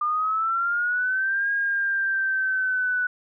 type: linear two-way sweep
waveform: sine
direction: up then down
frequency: 1200 to 1631 to 1482 Hz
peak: -21 dBFS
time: 0.01-3.07 s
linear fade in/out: 5 ms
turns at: 1.51 s
effects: none